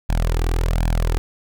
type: tone with flanger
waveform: sawtooth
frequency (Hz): 41.2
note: E1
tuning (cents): 0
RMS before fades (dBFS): -19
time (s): 0.09-1.18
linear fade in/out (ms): 0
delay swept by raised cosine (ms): 1.2 to 2.6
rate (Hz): 1.3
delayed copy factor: +0.7
effects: none